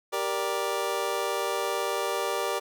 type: chord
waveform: 25% pulse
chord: G minor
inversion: none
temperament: just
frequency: 392 / 470.4 / 588 Hz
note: G4 / Bb4 / D5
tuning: 0 / +16 / +2 cents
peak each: -28 dBFS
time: 0.12-2.6 s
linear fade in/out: 20 ms
effects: none